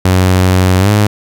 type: tone with pitch glide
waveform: sawtooth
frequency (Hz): 92.5 to 104.43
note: F#2 to G#2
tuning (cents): 0 to +10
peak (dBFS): -3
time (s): 0.05-1.07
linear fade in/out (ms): 5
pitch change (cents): +210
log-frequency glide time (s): 0.79-0.9
effects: none